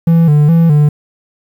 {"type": "tone with vibrato", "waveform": "triangle", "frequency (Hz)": 157, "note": "D#3", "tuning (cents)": 16, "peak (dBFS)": -3, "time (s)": [0.07, 0.89], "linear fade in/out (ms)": 5, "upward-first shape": "square", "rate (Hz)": 2.4, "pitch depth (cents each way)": 100, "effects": ["7-bit"]}